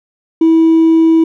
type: tone with hard clipping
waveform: triangle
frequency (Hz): 325.4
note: E4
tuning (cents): -22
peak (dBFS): -5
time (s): 0.41-1.24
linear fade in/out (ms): 5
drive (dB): 2
effects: none